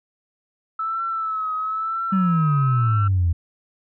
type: tone with vibrato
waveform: sine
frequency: 1307 Hz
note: E6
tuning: 15 cents flat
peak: -22 dBFS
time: 0.79-3.08 s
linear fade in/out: 5 ms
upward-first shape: triangle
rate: 1 Hz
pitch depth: 60 cents each way
type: exponential sweep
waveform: sine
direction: down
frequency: 196.4 to 82.3 Hz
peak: -15 dBFS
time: 2.12-3.33 s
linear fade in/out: 10 ms
effects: tanh soft clip ceiling -11 dBFS